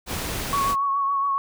pink noise, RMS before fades -29 dBFS, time 0.06-0.76 s, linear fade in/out 50 ms
sine tone with vibrato, 1111 Hz, C#6, 4 cents sharp, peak -20 dBFS, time 0.53-1.38 s, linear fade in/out 0 ms, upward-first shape triangle, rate 7.2 Hz, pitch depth 34 cents each way
effects none

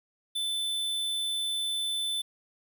square tone, 3520 Hz, A7, in tune, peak -29 dBFS, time 0.35-2.22 s, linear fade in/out 10 ms, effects 10-bit

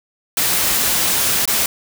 white noise with dropouts, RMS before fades -17 dBFS, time 0.37-1.66 s, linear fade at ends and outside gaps 2 ms, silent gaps 1.455-1.476 s, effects none

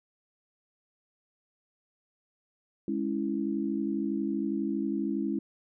sine chord, C# minor, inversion second, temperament equal, 207.7 / 277.2 / 329.6 Hz, G#3 / C#4 / E4, 0 / 0 / 0 cents, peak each -32 dBFS, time 2.88-5.39 s, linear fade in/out 2 ms, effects none

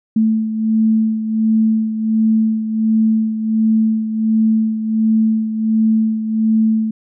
sine beating tone pair, 220 / 221.4 Hz, A3 / A3, 0 / +11 cents, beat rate 1.4 Hz, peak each -13 / -20 dBFS, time 0.16-6.91 s, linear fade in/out 5 ms, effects none

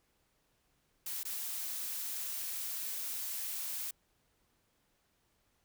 blue noise with dropouts, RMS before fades -39 dBFS, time 1.06-3.91 s, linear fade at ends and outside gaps 5 ms, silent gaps 1.233-1.251 s, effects pink hiss -75 dBFS RMS until 5.64 s

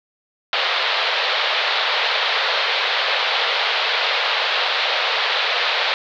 white band-pass noise, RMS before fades -20 dBFS, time 0.53-5.94 s, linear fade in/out 0 ms, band 460 to 4200 Hz, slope 48 dB/octave, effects none

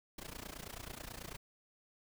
pink noise with amplitude modulation, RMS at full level -44 dBFS, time 0.18-1.37 s, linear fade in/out 5 ms, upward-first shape sine, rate 29.2 Hz, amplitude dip 90%, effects none

